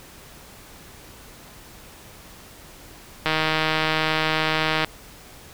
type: click train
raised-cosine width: 0.3 ms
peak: -5 dBFS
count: 250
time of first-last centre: 3.26-4.846 s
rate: 157 Hz
effects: pink hiss -45 dBFS RMS until 5.53 s